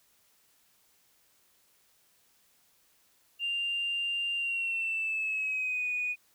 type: tone with pitch glide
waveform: sine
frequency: 2791 to 2472 Hz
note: F7 to D#7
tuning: -2 to -12 cents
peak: -28 dBFS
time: 3.39-6.16 s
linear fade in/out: 50 ms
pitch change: -210 cents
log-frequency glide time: 4.35-5.89 s
effects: tanh soft clip ceiling -24 dBFS + white hiss -67 dBFS RMS until 6.34 s